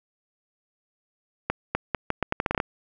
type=accelerating click train; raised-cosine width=0.5 ms; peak=-8 dBFS; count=12; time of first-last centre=1.5-2.601 s; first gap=250 ms; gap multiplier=0.79; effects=none